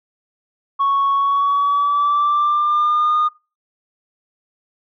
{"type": "tone with pitch glide", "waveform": "sine", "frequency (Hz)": [1108.7, 1223.1], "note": ["C#6", "D#6"], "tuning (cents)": [0, -30], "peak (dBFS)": -12, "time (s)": [0.79, 3.29], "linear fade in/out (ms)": 20, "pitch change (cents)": 170, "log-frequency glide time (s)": [1.14, 3.16], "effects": ["noise-tail reverb RT60 0.3 s tail -22 dB re dry", "tanh soft clip ceiling -11 dBFS"]}